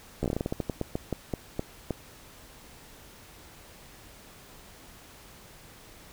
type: slowing click train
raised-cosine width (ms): 2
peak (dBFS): -15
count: 18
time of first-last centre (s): 0.23-1.907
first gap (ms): 13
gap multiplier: 1.22
effects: pink hiss -51 dBFS RMS until 6.12 s